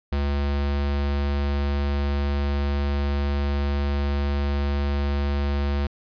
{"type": "tone", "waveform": "square", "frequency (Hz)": 71, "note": "C#2", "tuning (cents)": 42, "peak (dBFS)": -22, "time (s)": [0.12, 5.87], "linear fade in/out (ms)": 5, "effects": ["resampled to 11025 Hz"]}